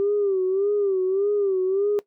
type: tone with vibrato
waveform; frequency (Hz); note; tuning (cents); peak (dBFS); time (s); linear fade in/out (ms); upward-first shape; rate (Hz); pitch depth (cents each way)
sine; 392; G4; 0; -18; 0-1.99; 0; sine; 1.7; 96
effects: noise-tail reverb RT60 0.1 s tail -19 dB re dry + tanh soft clip ceiling -14 dBFS